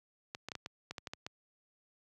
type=clicks; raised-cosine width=0.2 ms; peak=-23 dBFS; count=10; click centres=0.349 / 0.486 / 0.518 / 0.553 / 0.661 / 0.91 / 0.982 / 1.072 / 1.135 / 1.265 s; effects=high-pass 80 Hz 12 dB/octave